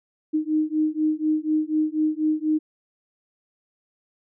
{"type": "beating tone pair", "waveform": "sine", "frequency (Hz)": [307.4, 311.5], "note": ["D#4", "D#4"], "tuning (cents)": [-21, 2], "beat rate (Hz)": 4.1, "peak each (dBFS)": [-23, -23], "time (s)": [0.33, 2.59], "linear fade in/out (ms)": 20, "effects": []}